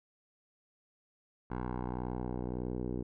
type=tone with low-pass filter sweep; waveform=10% pulse; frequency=61.74 Hz; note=B1; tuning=in tune; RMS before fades=-37 dBFS; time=1.5-3.03 s; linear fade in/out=10 ms; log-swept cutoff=1200 to 410 Hz; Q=1.8; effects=none